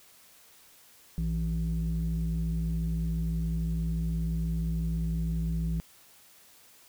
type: tone pair together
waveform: sine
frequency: 58.74 / 164.81 Hz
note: A#1 / E3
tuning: +14 / 0 cents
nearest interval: octave + tritone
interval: 1786 cents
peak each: -28 dBFS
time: 1.18-5.8 s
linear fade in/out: 0 ms
effects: tanh soft clip ceiling -23 dBFS + white hiss -57 dBFS RMS until 6.88 s